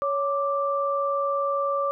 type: tone pair together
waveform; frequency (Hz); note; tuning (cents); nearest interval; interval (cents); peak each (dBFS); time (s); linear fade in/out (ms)
sine; 558.4 / 1174.7; C#5 / D6; +13 / 0; octave + minor second; 1287; -25; 0.02-1.91; 0
effects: none